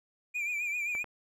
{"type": "tone with vibrato", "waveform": "triangle", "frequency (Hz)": 2393, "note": "D7", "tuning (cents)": 32, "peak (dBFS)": -29, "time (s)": [0.34, 1.04], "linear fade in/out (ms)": 20, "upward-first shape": "triangle", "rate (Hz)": 7.6, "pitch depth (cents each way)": 75}
{"type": "clicks", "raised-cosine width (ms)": 0.5, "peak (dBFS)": -28, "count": 2, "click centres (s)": [0.951, 1.043]}
{"effects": []}